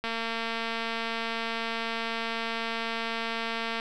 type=click train; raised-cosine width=0.3 ms; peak=-16 dBFS; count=858; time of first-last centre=0.04-3.799 s; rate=228 Hz; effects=none